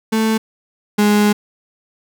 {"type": "tone pair in turn", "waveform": "35% pulse", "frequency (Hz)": [220.9, 208], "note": ["A3", "G#3"], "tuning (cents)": [7, 3], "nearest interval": "minor second", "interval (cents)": 104, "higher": "first", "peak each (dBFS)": [-12, -9], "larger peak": "second", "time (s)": [[0.12, 0.38], [0.98, 1.33]], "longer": "second", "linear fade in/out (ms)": 10, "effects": []}